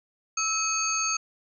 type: tone cluster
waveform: sine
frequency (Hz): 1303 / 2544 / 4498 / 6480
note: E6 / D#7 / C#8 / G#8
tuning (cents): -20 / +38 / +24 / -43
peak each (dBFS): -30 / -32 / -33 / -27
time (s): 0.37-1.17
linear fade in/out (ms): 5
effects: none